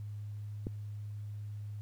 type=click; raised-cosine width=3 ms; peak=-23 dBFS; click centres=0.669 s; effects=added 104 Hz sine -39 dBFS peak until 1.81 s + pink hiss -68 dBFS RMS until 1.81 s